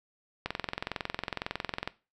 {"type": "click train", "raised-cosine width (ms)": 0.3, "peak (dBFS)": -15, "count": 32, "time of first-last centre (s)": [0.46, 1.876], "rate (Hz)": 21.9, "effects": ["noise-tail reverb RT60 0.3 s tail -18 dB re dry"]}